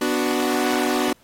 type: chord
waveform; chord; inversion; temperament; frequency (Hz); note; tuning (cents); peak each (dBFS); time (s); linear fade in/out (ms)
sawtooth; B minor; none; equal; 246.9 / 293.7 / 370; B3 / D4 / F#4; 0 / 0 / 0; -20; 0.01-1.13; 5
effects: pink hiss -57 dBFS RMS until 1.23 s + AAC 48 kbps

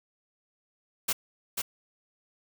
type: noise with echo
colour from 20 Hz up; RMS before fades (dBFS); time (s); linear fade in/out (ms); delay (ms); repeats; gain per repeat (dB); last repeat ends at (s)
white; -27; 1.08-1.13; 10; 490; 1; -4; 1.62
effects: none

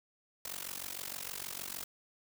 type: noise with amplitude modulation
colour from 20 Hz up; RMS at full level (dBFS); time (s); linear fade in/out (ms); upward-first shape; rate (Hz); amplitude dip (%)
white; -38; 0.45-1.84; 2; sine; 46.5; 95
effects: none

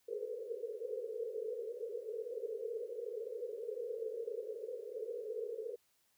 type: band-pass noise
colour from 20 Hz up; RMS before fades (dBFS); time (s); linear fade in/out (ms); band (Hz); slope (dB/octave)
pink; -42; 0.08-5.76; 10; 430 to 490; 96
effects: white hiss -75 dBFS RMS until 6.17 s

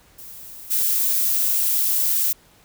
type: noise with level steps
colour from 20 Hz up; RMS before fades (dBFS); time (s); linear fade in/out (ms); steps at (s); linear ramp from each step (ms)
violet; -39 / -20; 0.18-2.33; 10; 0.7; 20
effects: pink hiss -54 dBFS RMS until 2.64 s

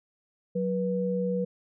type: tone pair together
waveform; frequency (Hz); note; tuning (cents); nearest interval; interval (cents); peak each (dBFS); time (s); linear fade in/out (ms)
sine; 184.3 / 486.7; F#3 / B4; -7 / -25; octave + perfect fourth; 1682; -28; 0.55-1.45; 10
effects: none

